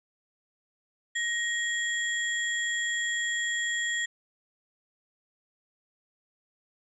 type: tone cluster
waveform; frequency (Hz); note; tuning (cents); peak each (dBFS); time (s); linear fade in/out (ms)
sine; 1884 / 3319 / 7310; A#6 / G#7 / A#8; +18 / -2 / -35; -28 / -35 / -36; 1.15-4.06; 10
effects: none